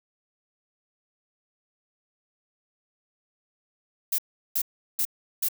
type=noise bursts; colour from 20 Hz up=violet; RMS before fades=-25 dBFS; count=4; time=4.12-5.486 s; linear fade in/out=5 ms; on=64 ms; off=370 ms; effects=none